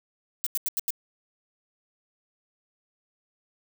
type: noise bursts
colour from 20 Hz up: violet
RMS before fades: -27 dBFS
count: 5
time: 0.44-0.905 s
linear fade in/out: 0 ms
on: 25 ms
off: 85 ms
effects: none